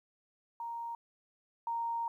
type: tone pair in turn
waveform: sine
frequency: 932.3 / 928.7 Hz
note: A#5 / A#5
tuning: 0 / -7 cents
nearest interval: unison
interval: 7 cents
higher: first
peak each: -37 / -32 dBFS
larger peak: second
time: 0.6-0.95 / 1.67-2.08 s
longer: second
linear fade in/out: 2 ms
effects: 12-bit